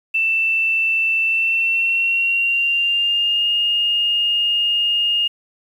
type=tone with pitch glide; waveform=sine; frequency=2665 to 2840 Hz; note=E7 to F7; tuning=+18 to +28 cents; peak=-15 dBFS; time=0.14-5.28 s; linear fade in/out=10 ms; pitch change=+110 cents; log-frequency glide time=1.25-3.48 s; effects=8-bit